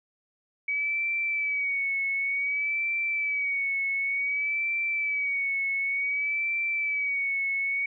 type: tone with vibrato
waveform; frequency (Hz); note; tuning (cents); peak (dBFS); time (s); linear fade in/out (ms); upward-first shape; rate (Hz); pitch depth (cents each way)
sine; 2269; C#7; +40; -25; 0.68-7.86; 5; sine; 0.55; 55
effects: none